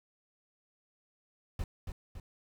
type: noise with echo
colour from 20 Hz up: brown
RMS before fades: -34 dBFS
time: 1.59-1.64 s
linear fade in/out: 2 ms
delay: 280 ms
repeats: 2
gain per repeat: -5 dB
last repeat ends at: 2.2 s
effects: none